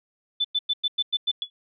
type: tone bursts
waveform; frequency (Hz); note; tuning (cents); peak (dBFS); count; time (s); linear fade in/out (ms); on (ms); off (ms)
sine; 3514; A7; -3; -20; 7; 0.4-1.316; 10; 46; 99
type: tone with exponential decay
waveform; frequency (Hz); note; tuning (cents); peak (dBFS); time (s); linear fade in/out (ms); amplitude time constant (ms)
sine; 3410; G#7; +45; -21; 1.42-1.5; 1; 16
effects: none